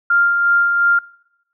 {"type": "tone with tremolo", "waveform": "sine", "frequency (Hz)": 1396.9, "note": "F6", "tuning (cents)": 0, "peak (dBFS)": -10, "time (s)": [0.1, 0.99], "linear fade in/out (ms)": 5, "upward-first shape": "sine", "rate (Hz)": 2.8, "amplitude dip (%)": 35, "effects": ["noise-tail reverb RT60 0.9 s tail -24 dB re dry"]}